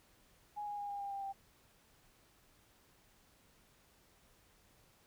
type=tone with pitch steps; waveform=sine; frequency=830.6 / 823 / 815.4 / 807.9 / 800.5 / 793.1 / 785.8 Hz; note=G#5 / G#5 / G#5 / G#5 / G5 / G5 / G5; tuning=0 / -16 / -32 / -48 / +36 / +20 / +4 cents; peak=-39 dBFS; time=0.56-1.33 s; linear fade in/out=20 ms; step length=110 ms; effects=pink hiss -68 dBFS RMS until 5.06 s